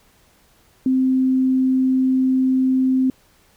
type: tone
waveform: sine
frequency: 260.3 Hz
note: C4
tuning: 9 cents flat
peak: -14 dBFS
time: 0.86-3.1 s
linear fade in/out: 2 ms
effects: pink hiss -56 dBFS RMS until 3.56 s